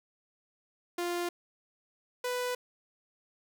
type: tone pair in turn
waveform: sawtooth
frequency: 349.2 / 495.6 Hz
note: F4 / B4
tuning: 0 / +6 cents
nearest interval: tritone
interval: 606 cents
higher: second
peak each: -27 dBFS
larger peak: neither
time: 0.98-1.29 / 2.24-2.55 s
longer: neither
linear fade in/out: 5 ms
effects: none